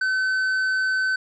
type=tone with tanh clipping; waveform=triangle; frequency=1524 Hz; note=G6; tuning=49 cents flat; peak=-21 dBFS; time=0.01-1.16 s; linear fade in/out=5 ms; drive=10 dB; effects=none